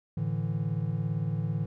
triangle chord, A suspended fourth, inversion none, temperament equal, 110 / 146.83 / 164.81 Hz, A2 / D3 / E3, 0 / 0 / 0 cents, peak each -30 dBFS, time 0.17-1.66 s, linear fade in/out 5 ms, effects none

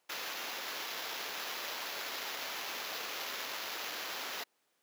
white noise with sample-and-hold, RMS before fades -40 dBFS, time 0.09-4.44 s, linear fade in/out 10 ms, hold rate 8820 Hz, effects pink hiss -75 dBFS RMS until 4.82 s + high-pass 400 Hz 12 dB/octave

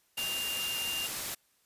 sine tone in noise, 2800 Hz, F7, 4 cents sharp, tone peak -33 dBFS, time 0.17-1.07 s, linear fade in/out 10 ms, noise white, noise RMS -36 dBFS, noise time 0.17-1.35 s, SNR 0 dB, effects white hiss -70 dBFS RMS until 1.65 s + resampled to 32000 Hz

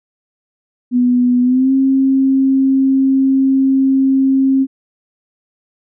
sine tone with pitch glide, 246.9 to 267.7 Hz, B3 to C4, 0 to +40 cents, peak -9 dBFS, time 0.91-4.67 s, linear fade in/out 50 ms, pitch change +140 cents, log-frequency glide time 1.42-1.72 s, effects none

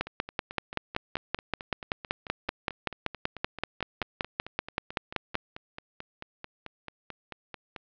two click trains, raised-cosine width 0.3 ms, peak -22 / -10 dBFS, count 36 / 29, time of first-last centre 0.07-7.762 / 0.01-5.354 s, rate 4.55 / 5.24 Hz, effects low-pass 4000 Hz 12 dB/octave

